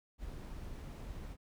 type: noise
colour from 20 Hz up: brown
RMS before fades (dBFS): -45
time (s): 0.18-1.37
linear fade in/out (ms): 50
effects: none